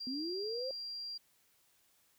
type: tone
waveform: sine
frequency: 4755 Hz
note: D8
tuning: 21 cents sharp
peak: -40 dBFS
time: 0-1.18 s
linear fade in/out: 10 ms
type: linear sweep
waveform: sine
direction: up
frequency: 244.1 to 540 Hz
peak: -37 dBFS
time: 0.07-0.71 s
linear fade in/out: 2 ms
effects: white hiss -71 dBFS RMS until 2.18 s